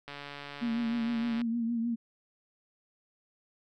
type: click train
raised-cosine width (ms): 0.3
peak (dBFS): -26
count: 192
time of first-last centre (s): 0.08-1.416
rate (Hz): 143
type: tone with vibrato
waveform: sine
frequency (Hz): 232.5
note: A#3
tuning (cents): -4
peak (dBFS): -28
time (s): 0.61-1.96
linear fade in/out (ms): 20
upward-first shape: triangle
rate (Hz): 6.5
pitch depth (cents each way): 56
effects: none